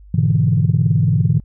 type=chord; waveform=sine; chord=E dominant seventh; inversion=first; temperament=equal; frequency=103.83 / 123.47 / 146.83 / 164.81 Hz; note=G#2 / B2 / D3 / E3; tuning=0 / 0 / 0 / 0 cents; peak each=-17 dBFS; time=0.14-1.4 s; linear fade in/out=5 ms; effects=tanh soft clip ceiling -3 dBFS + added 50 Hz sine -39 dBFS peak until 1.44 s